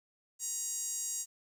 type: tone with high-pass filter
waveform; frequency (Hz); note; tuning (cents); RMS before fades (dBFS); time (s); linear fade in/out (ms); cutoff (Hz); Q
sawtooth; 950; A#5; +33; -37; 0.39-1.26; 50; 7100; 7.1
effects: 11-bit